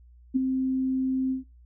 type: tone with ADSR envelope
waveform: sine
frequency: 261.6 Hz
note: C4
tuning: in tune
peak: -17 dBFS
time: 0.34-1.44 s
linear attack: 22 ms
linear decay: 13 ms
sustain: -6 dB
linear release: 130 ms
effects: noise-tail reverb RT60 0.2 s tail -19 dB re dry + added 60 Hz sine -50 dBFS peak until 1.65 s